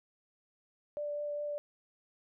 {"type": "tone with vibrato", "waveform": "sine", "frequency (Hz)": 587.3, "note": "D5", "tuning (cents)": 0, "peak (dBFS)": -34, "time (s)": [0.97, 1.58], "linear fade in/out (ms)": 0, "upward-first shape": "triangle", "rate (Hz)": 4.9, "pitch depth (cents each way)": 10, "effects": []}